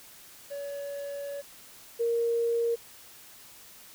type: tone pair in turn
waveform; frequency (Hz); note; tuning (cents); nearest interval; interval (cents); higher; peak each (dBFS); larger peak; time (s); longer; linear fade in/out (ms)
triangle / sine; 566 / 466.5; C#5 / A#4; +36 / +1; minor third; 335; first; -32 / -24; second; 0.5-1.42 / 1.99-2.76; first; 20
effects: white hiss -51 dBFS RMS until 3.94 s